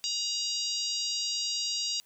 harmonic tone, 949 Hz, A#5, 31 cents sharp, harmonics 3 / 4 / 5 / 6 / 7 / 8, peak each -38 / -36 / -32 / -38 / -39 / -42 dBFS, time 0.04-2 s, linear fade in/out 0 ms, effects white hiss -65 dBFS RMS until 2.05 s

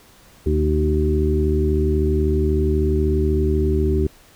harmonic tone with a mistuned harmonic, 76.3 Hz, D#2, 33 cents flat, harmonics 1 / 2 / 3 / 4 / 5, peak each -18 / -27 / -26 / -26 / -21 dBFS, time 0.46-4.07 s, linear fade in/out 5 ms, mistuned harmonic 4, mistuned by +22 cents, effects pink hiss -50 dBFS RMS until 4.35 s

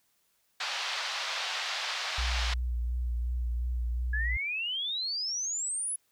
white band-pass noise, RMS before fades -34 dBFS, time 0.6-2.54 s, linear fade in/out 5 ms, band 680 to 4700 Hz, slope 24 dB/octave
sine tone with vibrato, 60.2 Hz, B1, 44 cents flat, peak -28 dBFS, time 2.18-4.37 s, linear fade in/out 5 ms, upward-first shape sine, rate 2.8 Hz, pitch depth 34 cents each way
sine exponential sweep, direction up, 1666 to 10548 Hz, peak -30 dBFS, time 4.13-5.96 s, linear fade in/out 5 ms
effects white hiss -72 dBFS RMS until 6.11 s

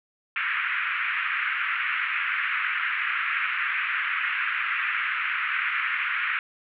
pink band-pass noise, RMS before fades -27 dBFS, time 0.36-6.39 s, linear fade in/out 2 ms, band 1300 to 2600 Hz, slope 48 dB/octave, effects none

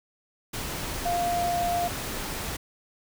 sine tone in noise, 698.5 Hz, F5, in tune, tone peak -24 dBFS, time 1.05-1.88 s, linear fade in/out 10 ms, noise pink, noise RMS -33 dBFS, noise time 0.53-2.57 s, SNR +6 dB, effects none

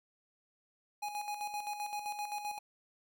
square tone with tremolo, 830.6 Hz, G#5, in tune, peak -36 dBFS, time 1.02-2.59 s, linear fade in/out 10 ms, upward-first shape square, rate 7.7 Hz, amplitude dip 55%, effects none

